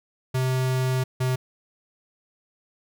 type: tone pair in turn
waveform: square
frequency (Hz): 129.4 / 128.58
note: C3 / C3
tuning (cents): -19 / -30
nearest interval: unison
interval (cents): 11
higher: first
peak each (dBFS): -22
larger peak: neither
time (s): 0.34-1.04 / 1.2-1.36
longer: first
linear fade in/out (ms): 10
effects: none

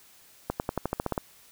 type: accelerating click train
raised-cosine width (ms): 1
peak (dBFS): -13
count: 10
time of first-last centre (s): 0.5-1.178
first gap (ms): 99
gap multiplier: 0.93
effects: white hiss -56 dBFS RMS until 1.51 s

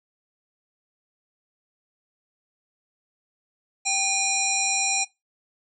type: harmonic tone with a mistuned harmonic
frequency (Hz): 811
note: G#5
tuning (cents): -41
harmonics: 1 / 3 / 5 / 7 / 9 / 10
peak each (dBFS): -30 / -27 / -31 / -29 / -27 / -32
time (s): 3.85-5.05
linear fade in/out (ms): 20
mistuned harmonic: 1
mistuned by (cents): -68
effects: noise-tail reverb RT60 0.2 s tail -19 dB re dry

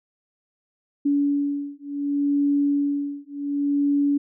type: beating tone pair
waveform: sine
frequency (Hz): 284.8 / 285.48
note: C#4 / D4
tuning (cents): +47 / -49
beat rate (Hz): 0.68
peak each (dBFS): -23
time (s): 1.05-4.18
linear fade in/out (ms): 10
effects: none

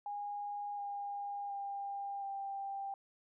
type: tone with pitch steps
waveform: sine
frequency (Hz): 819 / 809.1 / 799.4 / 789.7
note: G#5 / G#5 / G5 / G5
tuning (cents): -24 / -45 / +34 / +13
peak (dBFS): -38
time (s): 0.06-2.94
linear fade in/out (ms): 2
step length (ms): 720
effects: none

